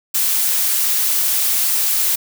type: noise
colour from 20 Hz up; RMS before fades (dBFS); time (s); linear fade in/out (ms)
blue; -17; 0.14-2.16; 10
effects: none